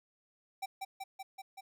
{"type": "tone with echo", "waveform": "square", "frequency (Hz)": 775, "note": "G5", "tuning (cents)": -20, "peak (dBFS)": -36, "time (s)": [0.62, 0.66], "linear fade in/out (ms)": 10, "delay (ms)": 190, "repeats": 5, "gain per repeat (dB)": -2, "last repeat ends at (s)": 1.61, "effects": []}